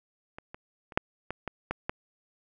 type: clicks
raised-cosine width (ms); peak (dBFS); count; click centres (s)
0.5; -26 / -26 / -30 / -6 / -18 / -18 / -15 / -14; 8; 0.385 / 0.545 / 0.922 / 0.975 / 1.306 / 1.477 / 1.71 / 1.895
effects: none